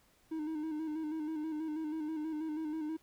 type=tone with vibrato; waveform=triangle; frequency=311.1 Hz; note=D#4; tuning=in tune; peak=-33 dBFS; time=0.31-2.97 s; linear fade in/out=10 ms; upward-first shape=square; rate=6.2 Hz; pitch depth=45 cents each way; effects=pink hiss -68 dBFS RMS until 3.02 s